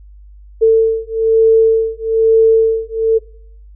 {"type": "beating tone pair", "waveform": "sine", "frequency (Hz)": [446.9, 448], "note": ["A4", "A4"], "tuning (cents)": [27, 31], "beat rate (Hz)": 1.1, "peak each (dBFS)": -11, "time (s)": [0.61, 3.19], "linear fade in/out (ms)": 20, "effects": ["noise-tail reverb RT60 0.6 s tail -21 dB re dry", "added 50 Hz sine -36 dBFS peak until 3.75 s"]}